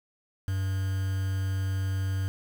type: tone with quantisation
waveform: triangle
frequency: 96 Hz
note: G2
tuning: 36 cents flat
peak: -24 dBFS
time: 0.48-2.28 s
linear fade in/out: 0 ms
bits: 7
effects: none